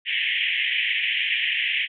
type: band-pass noise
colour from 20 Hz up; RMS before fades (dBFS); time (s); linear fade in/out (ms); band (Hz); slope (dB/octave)
white; -24; 0.05-1.88; 50; 1800 to 3200; 96
effects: none